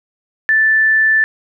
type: tone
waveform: sine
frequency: 1760 Hz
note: A6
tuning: in tune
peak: -9 dBFS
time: 0.49-1.24 s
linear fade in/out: 0 ms
effects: none